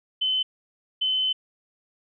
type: tone pair in turn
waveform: sine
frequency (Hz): 3047 / 3047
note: G7 / G7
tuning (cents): -50 / -50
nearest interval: unison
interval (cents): 0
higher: neither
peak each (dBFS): -21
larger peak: neither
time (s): 0.21-0.43 / 1.01-1.33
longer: second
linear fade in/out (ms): 10
effects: none